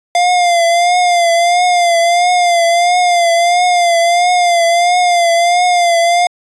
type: tone with vibrato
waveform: square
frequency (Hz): 698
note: F5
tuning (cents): -1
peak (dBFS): -9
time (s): 0.15-6.27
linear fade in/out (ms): 2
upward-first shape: triangle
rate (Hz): 1.5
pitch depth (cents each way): 64
effects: resampled to 22050 Hz

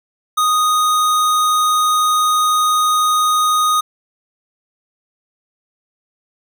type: tone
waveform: square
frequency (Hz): 1242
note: D#6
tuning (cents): -3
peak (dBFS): -13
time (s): 0.37-3.81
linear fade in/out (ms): 10
effects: none

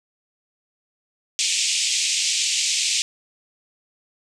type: band-pass noise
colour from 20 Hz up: white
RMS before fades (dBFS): -22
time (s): 1.39-3.02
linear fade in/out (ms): 0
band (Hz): 2300 to 8000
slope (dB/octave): 48
effects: none

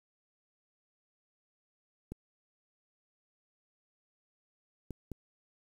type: clicks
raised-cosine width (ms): 3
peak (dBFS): -27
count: 3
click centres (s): 2.12 / 4.907 / 5.117
effects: 9-bit

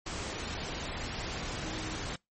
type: tone in noise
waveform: sine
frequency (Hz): 315.7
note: D#4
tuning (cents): +25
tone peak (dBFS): -42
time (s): 1.64-1.96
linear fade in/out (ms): 5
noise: pink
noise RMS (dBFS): -37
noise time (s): 0.06-2.16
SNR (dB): -8
effects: noise-tail reverb RT60 0.2 s tail -26 dB re dry + MP3 32 kbps

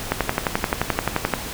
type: click train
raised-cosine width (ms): 0.5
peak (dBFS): -3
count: 15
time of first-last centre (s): 0.12-1.337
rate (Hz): 11.5
effects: pink hiss -31 dBFS RMS until 1.53 s

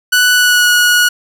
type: tone with pitch glide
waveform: sawtooth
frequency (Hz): 1483 to 1456.7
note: F#6 to F#6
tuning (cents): +4 to -27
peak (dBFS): -4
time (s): 0.12-1.09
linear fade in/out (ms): 10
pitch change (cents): -31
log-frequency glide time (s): 0.33-0.71
effects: none

